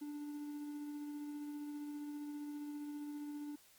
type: tone with tremolo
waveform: triangle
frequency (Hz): 293.7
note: D4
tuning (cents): 0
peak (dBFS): -39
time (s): 0.01-3.56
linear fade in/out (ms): 10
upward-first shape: sine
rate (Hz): 15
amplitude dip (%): 25
effects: white hiss -65 dBFS RMS until 3.78 s + MP3 96 kbps